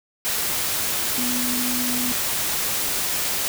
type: tone in noise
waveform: sine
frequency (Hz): 246.9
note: B3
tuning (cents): 0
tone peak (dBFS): -26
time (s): 1.18-2.12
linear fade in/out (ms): 0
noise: white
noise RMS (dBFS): -24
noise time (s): 0.25-3.48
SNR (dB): -5
effects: none